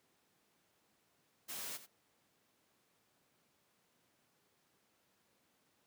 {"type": "noise with echo", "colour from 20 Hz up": "white", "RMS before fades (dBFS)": -44, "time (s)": [1.48, 1.78], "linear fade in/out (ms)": 20, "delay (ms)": 88, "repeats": 1, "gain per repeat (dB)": -13, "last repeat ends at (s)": 1.868, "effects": ["pink hiss -75 dBFS RMS until 5.86 s", "high-pass 150 Hz 12 dB/octave"]}